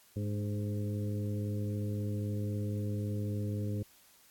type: harmonic tone with a mistuned harmonic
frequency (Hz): 103.83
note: G#2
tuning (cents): 0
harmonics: 1 / 2 / 3 / 4 / 5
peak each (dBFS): -33 / -39 / -43 / -45 / -47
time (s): 0.16-3.83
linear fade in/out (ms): 5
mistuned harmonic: 3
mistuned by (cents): -35
effects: white hiss -62 dBFS RMS until 4.3 s + AAC 64 kbps